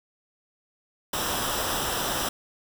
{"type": "noise with comb filter", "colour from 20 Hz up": "pink", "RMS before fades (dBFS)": -28, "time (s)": [1.13, 2.29], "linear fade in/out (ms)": 5, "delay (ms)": 0.45, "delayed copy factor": -0.65, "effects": []}